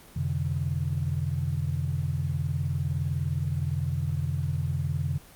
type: tone cluster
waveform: sine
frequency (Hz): 89.4 / 131 / 150.6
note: F2 / C3 / D3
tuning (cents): +41 / +2 / +44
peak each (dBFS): -30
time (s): 0.16-5.18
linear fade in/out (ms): 5
effects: pink hiss -51 dBFS RMS until 5.35 s + Opus 24 kbps